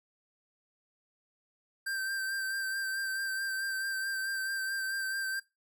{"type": "tone with vibrato", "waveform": "square", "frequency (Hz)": 1568, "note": "G6", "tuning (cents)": 0, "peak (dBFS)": -33, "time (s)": [1.86, 5.4], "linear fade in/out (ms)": 10, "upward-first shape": "sine", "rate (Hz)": 4.6, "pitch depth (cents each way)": 25, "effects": ["noise-tail reverb RT60 0.2 s tail -18 dB re dry"]}